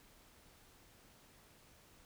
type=silence; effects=pink hiss -64 dBFS RMS until 2.05 s